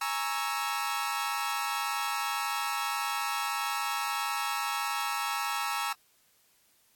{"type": "chord", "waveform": "sawtooth", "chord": "A# half-diminished seventh", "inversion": "third", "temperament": "equal", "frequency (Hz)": [830.6, 932.3, 1108.7, 1318.5], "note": ["G#5", "A#5", "C#6", "E6"], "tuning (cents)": [0, 0, 0, 0], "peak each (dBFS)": [-32, -32, -33, -30], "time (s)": [0.01, 5.93], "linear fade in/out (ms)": 5, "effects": ["white hiss -66 dBFS RMS until 6.95 s", "AAC 64 kbps"]}